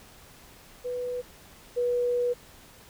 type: tone pair in turn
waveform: sine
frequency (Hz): 493.9 / 487.1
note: B4 / B4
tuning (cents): 0 / -24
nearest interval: unison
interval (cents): 24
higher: first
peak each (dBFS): -29 / -23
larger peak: second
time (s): 0.84-1.22 / 1.76-2.34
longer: second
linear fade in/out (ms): 20
effects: pink hiss -52 dBFS RMS until 2.89 s